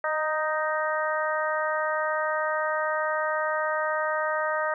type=harmonic tone with a mistuned harmonic; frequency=311.1 Hz; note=D#4; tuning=in tune; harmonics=2 / 3 / 4 / 5 / 6; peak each=-28 / -32 / -30 / -32 / -33 dBFS; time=0.04-4.74 s; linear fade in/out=2 ms; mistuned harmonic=2; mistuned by=-16 cents; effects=none